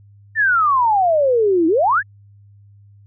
sine exponential two-way sweep, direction down then up, 1826 to 314 to 1826 Hz, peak -12 dBFS, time 0.35-2.03 s, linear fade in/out 50 ms, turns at 1.67 s, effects added 101 Hz sine -44 dBFS peak until 3.06 s

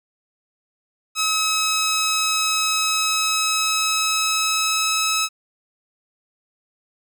10% pulse tone with pitch glide, 1283 to 1291.9 Hz, E6 to E6, -47 to -35 cents, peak -10 dBFS, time 1.15-5.29 s, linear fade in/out 50 ms, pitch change +12 cents, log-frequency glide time 2.77-5.06 s, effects none

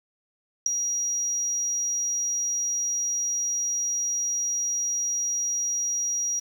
sine tone with ADSR envelope, 5740 Hz, F8, 47 cents sharp, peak -14 dBFS, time 0.66-6.4 s, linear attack 4 ms, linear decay 5 ms, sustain -10 dB, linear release 12 ms, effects 8-bit

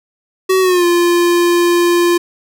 square tone with pitch glide, 376.7 to 347.4 Hz, F#4 to F4, +31 to -9 cents, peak -10 dBFS, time 0.49-2.18 s, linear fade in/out 10 ms, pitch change -140 cents, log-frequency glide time 0.61-0.85 s, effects none

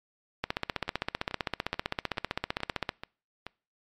two click trains, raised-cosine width 0.3 ms, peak -12 / -21 dBFS, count 39 / 7, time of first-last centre 0.44-2.892 / 0.88-3.466 s, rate 15.5 / 2.32 Hz, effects noise-tail reverb RT60 0.4 s tail -25 dB re dry + MP3 64 kbps

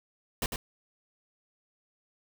pink noise with echo, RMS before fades -30 dBFS, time 0.42-0.46 s, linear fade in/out 2 ms, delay 100 ms, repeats 1, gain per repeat -5 dB, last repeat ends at 0.56 s, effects none

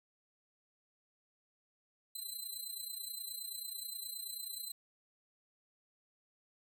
10% pulse tone with amplitude modulation, 4052 Hz, B7, 44 cents sharp, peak -32 dBFS, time 2.15-4.72 s, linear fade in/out 5 ms, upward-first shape sine, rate 29.4 Hz, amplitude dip 65%, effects none

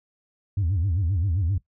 sine tone with vibrato, 90.4 Hz, F#2, 40 cents flat, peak -19 dBFS, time 0.57-1.58 s, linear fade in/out 5 ms, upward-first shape sine, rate 7.6 Hz, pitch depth 220 cents each way, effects noise-tail reverb RT60 0.1 s tail -18 dB re dry + tanh soft clip ceiling -18 dBFS

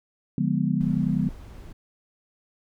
sine chord, D diminished seventh, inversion none, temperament equal with one note detuned, 146.83 / 177.36 / 207.7 / 246.9 Hz, D3 / F3 / Ab3 / Cb4, 0 / +27 / 0 / 0 cents, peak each -27 / -25 / -27 / -27 dBFS, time 0.38-1.29 s, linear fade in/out 2 ms
brown noise, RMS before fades -41 dBFS, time 0.8-1.73 s, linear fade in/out 10 ms
effects none

